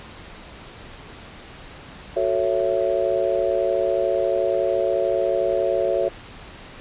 sine chord, F# minor seventh, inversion none, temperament just, 370 / 444 / 555 / 666 Hz, F#4 / A4 / C#5 / E5, 0 / +16 / +2 / +18 cents, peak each -25 / -26 / -22 / -24 dBFS, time 2.16-6.09 s, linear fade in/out 10 ms, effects pink hiss -41 dBFS RMS until 6.8 s + resampled to 8000 Hz

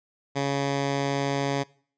10% pulse tone, 139.5 Hz, C#3, 11 cents sharp, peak -16 dBFS, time 0.35-1.64 s, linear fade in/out 20 ms, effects noise-tail reverb RT60 0.5 s tail -23 dB re dry + resampled to 16000 Hz

